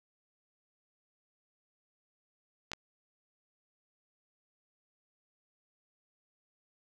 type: clicks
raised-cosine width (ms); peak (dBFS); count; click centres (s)
0.2; -20; 2; 2.717 / 2.734
effects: none